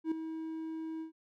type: tone with ADSR envelope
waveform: triangle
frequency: 320.8 Hz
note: E4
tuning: 47 cents flat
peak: -25 dBFS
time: 0.04-1.12 s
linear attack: 76 ms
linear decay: 4 ms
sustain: -10 dB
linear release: 110 ms
effects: none